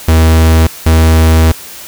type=tone pair in turn; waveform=45% pulse; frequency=80.4 / 80.4 Hz; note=E2 / E2; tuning=-43 / -43 cents; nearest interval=unison; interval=0 cents; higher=neither; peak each=-4 dBFS; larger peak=neither; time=0.08-0.67 / 0.86-1.52 s; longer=second; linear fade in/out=5 ms; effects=white hiss -29 dBFS RMS until 1.87 s